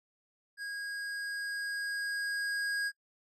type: tone with level ramp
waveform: square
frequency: 1638 Hz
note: G#6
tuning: 24 cents flat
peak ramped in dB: -38 to -31 dBFS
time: 0.57-2.92 s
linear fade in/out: 50 ms
effects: noise-tail reverb RT60 0.1 s tail -20 dB re dry + low-pass 9000 Hz 12 dB/octave